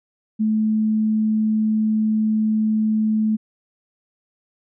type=tone; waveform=sine; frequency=216.9 Hz; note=A3; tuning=25 cents flat; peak=-16 dBFS; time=0.39-3.37 s; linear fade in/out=20 ms; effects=none